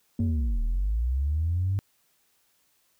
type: tone with exponential decay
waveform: sine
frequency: 233.1 Hz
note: A#3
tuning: in tune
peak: -23 dBFS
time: 0.19-1.02 s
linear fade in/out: 2 ms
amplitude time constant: 180 ms
type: linear two-way sweep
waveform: sine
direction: down then up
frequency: 100 to 36.71 to 100 Hz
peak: -22 dBFS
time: 0.2-1.79 s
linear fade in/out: 0 ms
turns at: 0.61 s
effects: tanh soft clip ceiling -18 dBFS + white hiss -68 dBFS RMS until 2.99 s